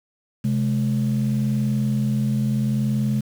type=tone pair together; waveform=sine; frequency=131.2 / 211.9 Hz; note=C3 / G#3; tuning=+5 / +35 cents; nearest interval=minor sixth; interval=830 cents; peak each=-20 dBFS; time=0.44-3.21 s; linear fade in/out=10 ms; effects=tanh soft clip ceiling -14 dBFS + 7-bit